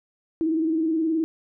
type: tone with vibrato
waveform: sine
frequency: 321.3 Hz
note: E4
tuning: 44 cents flat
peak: -20 dBFS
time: 0.41-1.24 s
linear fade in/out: 0 ms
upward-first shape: square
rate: 19 Hz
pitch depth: 44 cents each way
effects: none